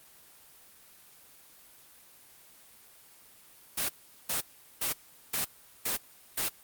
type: noise bursts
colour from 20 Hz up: white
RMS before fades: -30 dBFS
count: 6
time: 3.77-6.49 s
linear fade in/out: 10 ms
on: 120 ms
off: 400 ms
effects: white hiss -56 dBFS RMS until 6.63 s + Opus 24 kbps